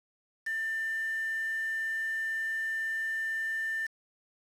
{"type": "tone with quantisation", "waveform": "sine", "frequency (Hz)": 1789, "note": "A6", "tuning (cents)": 28, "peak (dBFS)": -30, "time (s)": [0.46, 3.87], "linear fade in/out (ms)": 10, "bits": 7, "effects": ["low-pass 9000 Hz 12 dB/octave"]}